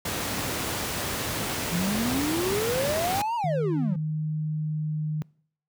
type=noise; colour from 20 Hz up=pink; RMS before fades=-29 dBFS; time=0.05-3.22 s; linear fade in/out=5 ms
type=exponential two-way sweep; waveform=triangle; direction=up then down; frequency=167 to 967 to 167 Hz; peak=-23 dBFS; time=1.72-3.96 s; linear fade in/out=5 ms; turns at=3.36 s
type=tone with pitch glide; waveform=sine; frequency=155.2 to 153.51 Hz; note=D#3 to D#3; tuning=-4 to -23 cents; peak=-25 dBFS; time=3.44-5.22 s; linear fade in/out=0 ms; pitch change=-19 cents; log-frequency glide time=3.66-5 s
effects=noise-tail reverb RT60 0.6 s tail -25 dB re dry + high-pass 80 Hz 12 dB/octave